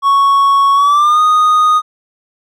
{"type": "tone with pitch glide", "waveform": "triangle", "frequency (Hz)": [1110, 1238.8], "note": ["C#6", "D#6"], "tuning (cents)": [2, -8], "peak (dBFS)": -5, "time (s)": [0.02, 1.82], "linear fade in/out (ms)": 50, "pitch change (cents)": 190, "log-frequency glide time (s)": [0.74, 1.21], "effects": []}